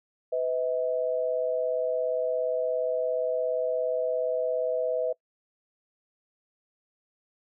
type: tone pair together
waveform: sine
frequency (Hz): 501.8 / 639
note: B4 / D#5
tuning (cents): +28 / +46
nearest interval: major third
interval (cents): 418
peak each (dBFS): -27 / -28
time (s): 0.32-5.13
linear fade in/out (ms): 10
effects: noise-tail reverb RT60 0.1 s tail -23 dB re dry